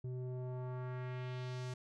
square tone with low-pass filter sweep, 126.4 Hz, B2, 41 cents sharp, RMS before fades -42 dBFS, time 0.04-1.74 s, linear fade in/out 5 ms, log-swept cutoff 300 to 7300 Hz, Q 1.3, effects none

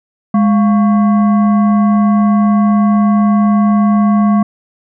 sine tone with frequency modulation, 207.7 Hz, G#3, in tune, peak -7 dBFS, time 0.34-4.43 s, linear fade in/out 5 ms, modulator 904 Hz, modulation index 0.47, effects none

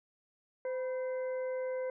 harmonic tone with a mistuned harmonic, 514 Hz, C5, 31 cents flat, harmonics 1 / 2 / 3 / 4, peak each -33 / -49 / -52 / -52 dBFS, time 0.65-1.9 s, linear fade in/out 2 ms, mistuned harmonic 2, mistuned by -81 cents, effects none

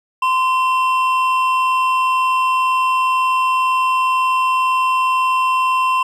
triangle tone pair together, 1033 / 2717 Hz, C6 / F7, -22 / -48 cents, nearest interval octave + perfect fourth, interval 1674 cents, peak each -12 / -21 dBFS, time 0.22-6.03 s, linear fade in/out 5 ms, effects none

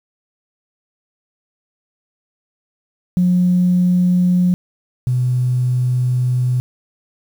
sine tone pair in turn, 179.6 / 125.39 Hz, F3 / B2, +49 / +27 cents, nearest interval tritone, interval 622 cents, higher first, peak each -10 / -13 dBFS, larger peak first, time 3.17-4.54 / 5.07-6.6 s, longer second, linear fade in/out 0 ms, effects tanh soft clip ceiling -6 dBFS + 7-bit

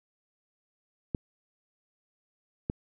clicks, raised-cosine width 3 ms, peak -16 dBFS, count 2, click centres 1.148 / 2.699 s, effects none

